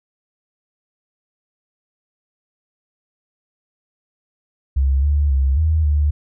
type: tone with pitch steps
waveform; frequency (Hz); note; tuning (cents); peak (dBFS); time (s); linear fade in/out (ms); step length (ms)
sine; 67.6 / 72.6 / 67.4 / 79.1 / 73.8; C#2 / D2 / C#2 / D#2 / D2; -43 / -19 / -48 / +29 / +9; -13; 4.76-6.11; 10; 270
effects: none